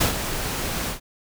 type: noise with ADSR envelope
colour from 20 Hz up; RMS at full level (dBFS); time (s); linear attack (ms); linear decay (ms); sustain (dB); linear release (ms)
pink; -18; 0-1; 13; 110; -9; 110
effects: none